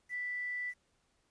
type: tone with quantisation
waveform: sine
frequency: 1975.5 Hz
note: B6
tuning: in tune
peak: -35 dBFS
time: 0.09-0.74 s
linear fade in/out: 50 ms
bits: 10
effects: pink hiss -75 dBFS RMS until 1.3 s + resampled to 22050 Hz